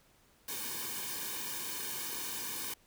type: noise with comb filter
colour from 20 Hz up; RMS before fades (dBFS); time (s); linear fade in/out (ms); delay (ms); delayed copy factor
white; -39; 0.48-2.74; 5; 1.5; -0.95
effects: pink hiss -66 dBFS RMS until 2.86 s